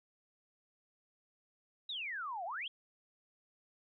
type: exponential two-way sweep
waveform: sine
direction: down then up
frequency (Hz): 3951 to 659.3 to 3417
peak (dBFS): -38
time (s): 1.89-2.68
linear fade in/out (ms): 5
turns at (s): 2.45
effects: none